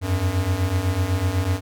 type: beating tone pair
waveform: square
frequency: 87.31 / 95.31 Hz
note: F2 / G2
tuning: 0 / -48 cents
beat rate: 8 Hz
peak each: -25 / -22 dBFS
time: 0.01-1.61 s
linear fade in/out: 50 ms
effects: none